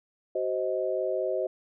sine chord, C diminished, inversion second, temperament just, 376.7 / 523.3 / 627.9 Hz, Gb4 / C5 / Eb5, +31 / 0 / +16 cents, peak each -31 / -30 / -30 dBFS, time 0.35-1.47 s, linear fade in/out 5 ms, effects none

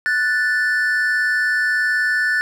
triangle tone pair together, 1480 / 1761.3 Hz, F#6 / A6, 0 / +1 cents, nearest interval minor third, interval 301 cents, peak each -18 / -16 dBFS, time 0.06-2.41 s, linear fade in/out 0 ms, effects none

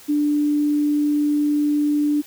sine tone, 294.8 Hz, D4, 7 cents sharp, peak -16 dBFS, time 0.08-2.22 s, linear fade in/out 20 ms, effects white hiss -45 dBFS RMS until 2.26 s + high-pass 60 Hz 12 dB/octave

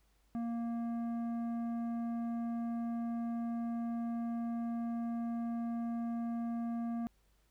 sine tone with tanh clipping, 233.1 Hz, A#3, in tune, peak -36 dBFS, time 0.35-7.07 s, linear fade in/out 0 ms, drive 10 dB, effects added 50 Hz sine -69 dBFS peak until 7.5 s + pink hiss -75 dBFS RMS until 7.5 s

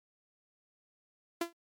sawtooth tone with exponential decay, 339.8 Hz, F4, 47 cents flat, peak -24 dBFS, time 1.41-1.53 s, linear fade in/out 5 ms, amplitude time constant 25 ms, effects MP3 96 kbps

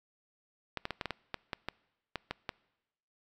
clicks, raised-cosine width 0.3 ms, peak -18 dBFS, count 12, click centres 0.773 / 0.854 / 0.907 / 1.012 / 1.057 / 1.107 / 1.343 / 1.532 / 1.686 / 2.157 / 2.31 / 2.492 s, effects noise-tail reverb RT60 1.0 s tail -24 dB re dry

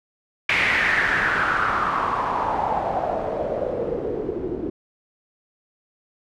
white noise with low-pass filter sweep, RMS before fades -23 dBFS, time 0.49-4.7 s, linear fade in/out 5 ms, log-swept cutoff 2300 to 330 Hz, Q 4.9, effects none

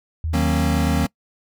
sine tone with pitch glide, 80 to 78.35 Hz, D#2 to D#2, +49 to +13 cents, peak -21 dBFS, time 0.24-1.05 s, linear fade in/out 0 ms, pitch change -36 cents, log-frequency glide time 0.48-0.82 s
square chord, D# minor seventh, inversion none, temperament equal with one note detuned, 155.56 / 185 / 233.1 / 271.9 Hz, D#3 / F#3 / A#3 / C#4, 0 / 0 / 0 / -33 cents, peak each -25 dBFS, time 0.33-1.07 s, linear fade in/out 10 ms
effects noise-tail reverb RT60 0.1 s tail -24 dB re dry

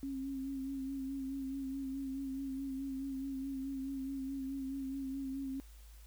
sine tone with vibrato, 270 Hz, C#4, 45 cents flat, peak -37 dBFS, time 0.03-5.6 s, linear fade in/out 0 ms, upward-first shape sine, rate 4.7 Hz, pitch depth 34 cents each way, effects added 53 Hz sine -52 dBFS peak until 6.06 s + white hiss -64 dBFS RMS until 6.06 s

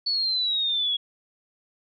sine exponential sweep, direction down, 4464 to 3322 Hz, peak -22 dBFS, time 0.06-0.97 s, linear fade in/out 10 ms, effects none

